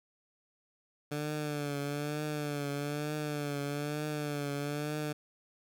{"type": "tone with vibrato", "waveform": "15% pulse", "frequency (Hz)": 146.83, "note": "D3", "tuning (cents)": 0, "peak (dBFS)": -27, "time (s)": [1.11, 5.13], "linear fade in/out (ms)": 10, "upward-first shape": "triangle", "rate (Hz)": 1.1, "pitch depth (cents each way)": 62, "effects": []}